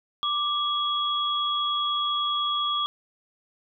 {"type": "tone pair together", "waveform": "sine", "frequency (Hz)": [1178, 3332], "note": ["D6", "G#7"], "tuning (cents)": [5, 5], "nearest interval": "octave + tritone", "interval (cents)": 1800, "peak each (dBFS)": -26, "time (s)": [0.23, 2.86], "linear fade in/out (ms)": 0, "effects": []}